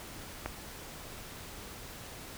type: click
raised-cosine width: 0.5 ms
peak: -19 dBFS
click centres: 0.46 s
effects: pink hiss -46 dBFS RMS until 2.37 s